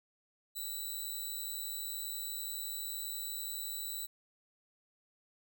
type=tone with amplitude modulation; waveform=5% pulse; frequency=3951 Hz; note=B7; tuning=in tune; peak=-28 dBFS; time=0.55-4.07 s; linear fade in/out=20 ms; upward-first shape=sine; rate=149 Hz; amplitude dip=50%; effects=none